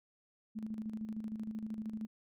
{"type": "tone with tremolo", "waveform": "sine", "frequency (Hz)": 217.8, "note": "A3", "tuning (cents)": -17, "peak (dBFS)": -36, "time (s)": [0.55, 2.07], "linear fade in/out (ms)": 20, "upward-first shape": "square", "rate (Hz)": 13, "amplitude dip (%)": 55, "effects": []}